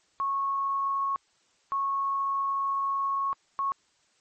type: tone bursts at uneven times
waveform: sine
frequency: 1100 Hz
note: C#6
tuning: 14 cents flat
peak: -25 dBFS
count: 3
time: 0.2-1.16 / 1.72-3.33 / 3.59-3.72 s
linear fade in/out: 0 ms
effects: white hiss -67 dBFS RMS until 4.2 s + MP3 32 kbps